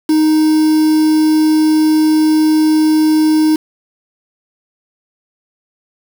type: tone with quantisation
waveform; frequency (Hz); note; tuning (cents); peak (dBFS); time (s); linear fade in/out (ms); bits
triangle; 311.1; D#4; 0; -6; 0.09-3.56; 5; 4
effects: none